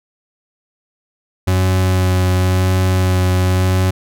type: tone with vibrato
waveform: 40% pulse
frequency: 92.5 Hz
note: F#2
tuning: in tune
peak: -11 dBFS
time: 1.47-3.91 s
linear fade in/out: 10 ms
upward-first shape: sine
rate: 0.95 Hz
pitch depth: 13 cents each way
effects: none